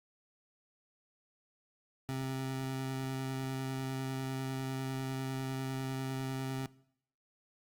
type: tone with vibrato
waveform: 25% pulse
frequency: 132.5 Hz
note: C3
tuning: 22 cents sharp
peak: -31 dBFS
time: 2.09-6.66 s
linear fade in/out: 0 ms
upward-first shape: sine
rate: 10 Hz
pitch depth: 9 cents each way
effects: noise-tail reverb RT60 0.7 s tail -21 dB re dry + Opus 48 kbps